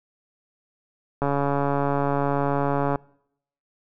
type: click train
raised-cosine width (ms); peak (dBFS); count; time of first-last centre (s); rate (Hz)
1; -10; 246; 1.22-2.958; 141
effects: noise-tail reverb RT60 0.7 s tail -24 dB re dry